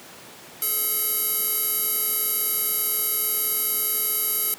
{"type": "tone with band-pass filter", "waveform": "square", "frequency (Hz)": 430.2, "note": "A4", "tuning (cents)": -39, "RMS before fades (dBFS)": -24, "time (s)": [0.62, 4.54], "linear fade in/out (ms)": 0, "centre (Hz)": 12000, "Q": 4.7, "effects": ["pink hiss -43 dBFS RMS until 4.58 s", "high-pass 200 Hz 12 dB/octave"]}